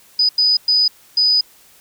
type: tone bursts at uneven times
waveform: sine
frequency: 4978 Hz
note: D#8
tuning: in tune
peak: -11 dBFS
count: 4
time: 0.19-0.29 / 0.38-0.57 / 0.68-0.88 / 1.17-1.41 s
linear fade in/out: 5 ms
effects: white hiss -49 dBFS RMS until 1.8 s